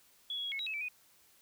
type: tone with pitch steps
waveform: sine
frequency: 3377 / 3343 / 3315 / 2188 / 3859 / 2584 / 2324 / 2483 Hz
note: G#7 / G#7 / G#7 / C#7 / B7 / E7 / D7 / D#7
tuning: +28 / +11 / -4 / -23 / -41 / -35 / -19 / -4 cents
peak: -35 dBFS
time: 0.3-0.884 s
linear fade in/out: 2 ms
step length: 73 ms
effects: white hiss -65 dBFS RMS until 1.41 s